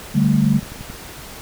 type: chord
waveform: sine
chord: D suspended fourth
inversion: none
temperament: equal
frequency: 146.83 / 196 / 220 Hz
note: D3 / G3 / A3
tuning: 0 / 0 / 0 cents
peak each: -17 dBFS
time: 0.14-0.6 s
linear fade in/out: 20 ms
type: click train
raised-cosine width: 5 ms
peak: -21 dBFS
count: 6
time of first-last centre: 0.45-0.9 s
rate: 11.1 Hz
effects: pink hiss -36 dBFS RMS until 1.41 s